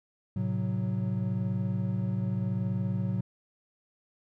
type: chord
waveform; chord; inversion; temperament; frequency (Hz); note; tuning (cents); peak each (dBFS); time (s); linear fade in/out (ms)
triangle; F# diminished; first; equal; 110 / 130.81 / 185; A2 / C3 / F#3; 0 / 0 / 0; -29 / -32 / -29; 0.36-3.21; 5
effects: none